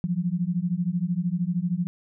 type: beating tone pair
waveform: sine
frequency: 169.6 / 182.6 Hz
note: E3 / F#3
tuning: +50 / -23 cents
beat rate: 13 Hz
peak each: -26 dBFS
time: 0.04-1.87 s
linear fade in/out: 0 ms
effects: none